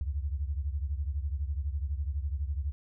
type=beating tone pair; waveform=sine; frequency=68.5 / 80.5 Hz; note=C#2 / E2; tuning=-20 / -41 cents; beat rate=12 Hz; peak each=-31 / -35 dBFS; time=0.01-2.72 s; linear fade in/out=0 ms; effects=none